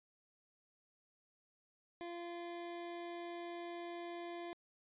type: tone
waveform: 25% pulse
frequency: 344.6 Hz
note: F4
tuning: 23 cents flat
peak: -40 dBFS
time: 2.01-4.53 s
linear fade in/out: 0 ms
effects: resampled to 8000 Hz